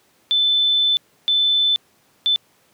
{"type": "tone bursts at uneven times", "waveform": "sine", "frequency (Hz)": 3520, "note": "A7", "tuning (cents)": 0, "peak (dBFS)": -14, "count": 3, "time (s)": [[0.31, 0.97], [1.28, 1.76], [2.26, 2.36]], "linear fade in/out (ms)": 0, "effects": ["pink hiss -58 dBFS RMS until 2.73 s", "high-pass 150 Hz 12 dB/octave"]}